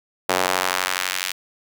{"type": "tone with high-pass filter sweep", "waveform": "sawtooth", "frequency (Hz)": 92.1, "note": "F#2", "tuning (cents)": -7, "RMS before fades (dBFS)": -23, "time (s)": [0.29, 1.32], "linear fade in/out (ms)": 5, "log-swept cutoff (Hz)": [550, 2500], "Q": 0.92, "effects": []}